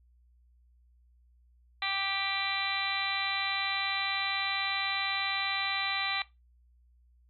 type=harmonic tone with a mistuned harmonic; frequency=392 Hz; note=G4; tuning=in tune; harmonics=2 / 3 / 4 / 5 / 6 / 7 / 8 / 9 / 10; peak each=-38 / -38 / -45 / -36 / -36 / -44 / -43 / -40 / -36 dBFS; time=1.82-6.22 s; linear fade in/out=2 ms; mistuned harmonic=10; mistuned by=+21 cents; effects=noise-tail reverb RT60 0.2 s tail -17 dB re dry + added 60 Hz sine -60 dBFS peak until 7.29 s